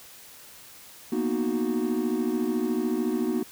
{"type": "chord", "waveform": "triangle", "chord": "B major seventh", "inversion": "third", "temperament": "equal", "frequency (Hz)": [233.1, 246.9, 311.1, 370], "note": ["A#3", "B3", "D#4", "F#4"], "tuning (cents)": [0, 0, 0, 0], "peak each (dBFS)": -27, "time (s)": [1.12, 3.43], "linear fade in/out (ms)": 5, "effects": ["tanh soft clip ceiling -15 dBFS", "white hiss -48 dBFS RMS until 3.51 s"]}